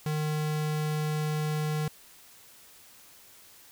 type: tone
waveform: square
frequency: 152.8 Hz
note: D#3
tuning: 31 cents flat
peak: -28 dBFS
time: 0.06-1.88 s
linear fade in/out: 2 ms
effects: white hiss -54 dBFS RMS until 3.71 s